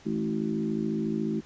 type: harmonic tone with a mistuned harmonic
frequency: 54 Hz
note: A1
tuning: 32 cents flat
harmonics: 3 / 4 / 5 / 6 / 7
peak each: -35 / -29 / -39 / -32 / -35 dBFS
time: 0.05-1.41 s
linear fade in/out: 20 ms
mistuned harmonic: 5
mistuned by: +17 cents
effects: pink hiss -54 dBFS RMS until 1.45 s + resampled to 16000 Hz